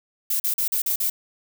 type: noise bursts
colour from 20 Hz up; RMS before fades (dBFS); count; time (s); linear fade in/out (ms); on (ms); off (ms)
violet; -23; 6; 0.3-1.1; 5; 100; 40
effects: none